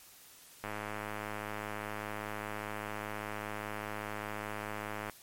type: click train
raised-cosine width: 0.5 ms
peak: -23 dBFS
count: 469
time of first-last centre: 0.64-5.097 s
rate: 105 Hz
effects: white hiss -56 dBFS RMS until 5.22 s + MP3 64 kbps